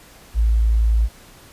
sine tone, 55.5 Hz, A1, 16 cents sharp, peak -13 dBFS, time 0.34-1.09 s, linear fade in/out 50 ms, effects pink hiss -46 dBFS RMS until 1.52 s + resampled to 32000 Hz

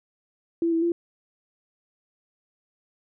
sine tone with pitch steps, 335.2 / 328.8 / 341.4 Hz, E4 / E4 / F4, +29 / -4 / -39 cents, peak -20 dBFS, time 0.62-0.92 s, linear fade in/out 2 ms, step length 100 ms, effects none

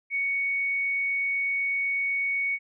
sine tone, 2228 Hz, C#7, 8 cents sharp, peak -24 dBFS, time 0.1-2.59 s, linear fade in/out 50 ms, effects none

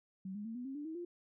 sine tone with pitch steps, 190 / 207.2 / 225.9 / 246.4 / 268.7 / 293 / 319.5 / 348.5 Hz, F#3 / G#3 / A3 / B3 / C4 / D4 / D#4 / F4, +46 / -4 / +46 / -4 / +46 / -4 / +46 / -4 cents, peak -40 dBFS, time 0.25-1.05 s, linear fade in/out 5 ms, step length 100 ms, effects none

